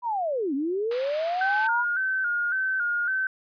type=linear two-way sweep; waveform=sine; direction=down then up; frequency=995 to 261.6 to 995 Hz; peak=-24 dBFS; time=0.02-1.85 s; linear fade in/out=50 ms; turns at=0.54 s
type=band-pass noise; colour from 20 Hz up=pink; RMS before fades=-41 dBFS; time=0.91-1.67 s; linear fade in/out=2 ms; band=1300 to 3900 Hz; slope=12 dB/octave
type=tone with vibrato; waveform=sine; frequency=1480 Hz; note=F#6; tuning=in tune; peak=-23 dBFS; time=1.41-3.27 s; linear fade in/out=2 ms; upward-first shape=square; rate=1.8 Hz; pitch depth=65 cents each way
effects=resampled to 11025 Hz